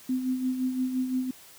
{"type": "tone with tremolo", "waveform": "sine", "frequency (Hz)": 256.5, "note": "C4", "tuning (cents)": -34, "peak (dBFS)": -23, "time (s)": [0.09, 1.31], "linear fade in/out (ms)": 5, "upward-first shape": "sine", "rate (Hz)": 5.8, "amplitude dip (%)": 55, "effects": ["white hiss -51 dBFS RMS until 1.58 s"]}